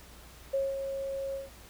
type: tone with ADSR envelope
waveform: sine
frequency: 545 Hz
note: C#5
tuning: 29 cents flat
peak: -25 dBFS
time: 0.53-1.5 s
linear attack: 13 ms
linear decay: 200 ms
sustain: -7 dB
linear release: 160 ms
effects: added 60 Hz sine -53 dBFS peak until 1.69 s + pink hiss -53 dBFS RMS until 1.69 s